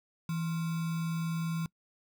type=tone with sample-and-hold; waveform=sine; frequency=164.81 Hz; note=E3; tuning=in tune; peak=-30 dBFS; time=0.29-1.66 s; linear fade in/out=2 ms; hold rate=1225 Hz; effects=noise-tail reverb RT60 0.1 s tail -23 dB re dry